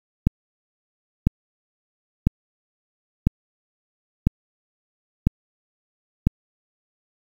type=click train; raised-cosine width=5 ms; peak=-3 dBFS; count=7; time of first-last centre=0.27-6.27 s; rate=1 Hz; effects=7-bit